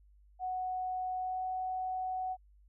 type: tone with pitch glide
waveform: sine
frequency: 740 to 744.7 Hz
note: F#5 to F#5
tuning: 0 to +11 cents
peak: -33 dBFS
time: 0.39-2.37 s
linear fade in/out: 50 ms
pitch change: +11 cents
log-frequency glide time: 1.19-1.42 s
effects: added 50 Hz sine -59 dBFS peak until 2.68 s